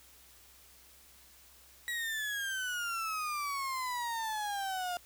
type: exponential sweep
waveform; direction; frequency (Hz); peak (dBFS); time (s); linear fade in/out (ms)
35% pulse; down; 1930 to 702; -32; 1.88-4.97; 0
effects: added 64 Hz sine -66 dBFS peak until 5.05 s + white hiss -59 dBFS RMS until 5.05 s